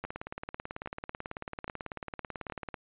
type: two click trains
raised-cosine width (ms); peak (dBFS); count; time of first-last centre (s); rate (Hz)
0.5; -22 / -22; 4 / 50; 0.04-2.499 / 0.05-2.742; 1.22 / 18.2
effects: resampled to 8000 Hz